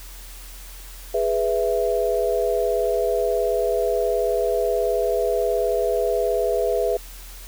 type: chord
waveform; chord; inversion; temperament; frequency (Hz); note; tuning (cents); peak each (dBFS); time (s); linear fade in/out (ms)
sine; E major; first; equal with one note detuned; 415.3 / 493.9 / 661.9; G#4 / B4 / E5; 0 / 0 / +7; -23; 1.14-6.97; 5
effects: added 42 Hz sine -38 dBFS peak until 7.47 s + white hiss -43 dBFS RMS until 7.47 s